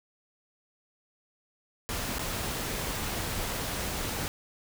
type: noise with dropouts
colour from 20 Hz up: pink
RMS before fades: -33 dBFS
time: 1.89-4.28 s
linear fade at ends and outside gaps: 0 ms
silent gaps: 2.184-2.193 s
effects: none